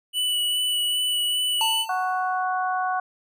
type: tone with vibrato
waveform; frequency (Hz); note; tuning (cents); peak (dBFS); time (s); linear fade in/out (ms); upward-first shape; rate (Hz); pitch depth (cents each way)
square; 2960; F#7; 0; -22; 0.13-1.86; 50; sine; 2.5; 13
type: tone with exponential decay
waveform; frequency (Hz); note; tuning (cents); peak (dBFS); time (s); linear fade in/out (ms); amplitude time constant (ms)
square; 894; A5; +27; -22; 1.61-2.44; 1; 180
type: harmonic tone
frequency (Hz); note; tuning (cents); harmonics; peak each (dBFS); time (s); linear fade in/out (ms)
370; F#4; 0; 2 / 3 / 4; -24 / -28 / -30; 1.89-3; 5
effects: none